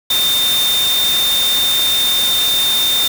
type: tone in noise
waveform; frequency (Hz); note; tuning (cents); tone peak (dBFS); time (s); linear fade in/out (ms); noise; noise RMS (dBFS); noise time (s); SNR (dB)
sine; 3624; A#7; -50; -13; 0.1-3.08; 5; white; -20; 0.1-3.08; +4
effects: none